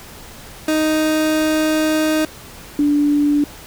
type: tone pair in turn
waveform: 30% pulse / sine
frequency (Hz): 311.1 / 291.7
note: D#4 / D4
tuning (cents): 0 / -12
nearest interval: minor second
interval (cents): 112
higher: first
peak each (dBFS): -12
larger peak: neither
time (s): 0.68-2.25 / 2.79-3.44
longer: first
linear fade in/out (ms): 2
effects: pink hiss -38 dBFS RMS until 3.66 s